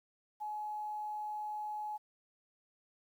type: tone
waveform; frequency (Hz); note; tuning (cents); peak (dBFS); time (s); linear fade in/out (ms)
sine; 846; G#5; +32; -37; 0.4-1.98; 20
effects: 11-bit